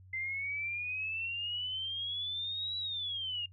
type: exponential two-way sweep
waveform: sine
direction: up then down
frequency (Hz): 2066 to 3934 to 2804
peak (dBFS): -34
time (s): 0.13-3.46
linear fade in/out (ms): 5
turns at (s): 2.78
effects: noise-tail reverb RT60 0.1 s tail -22 dB re dry + added 93 Hz sine -53 dBFS peak until 3.52 s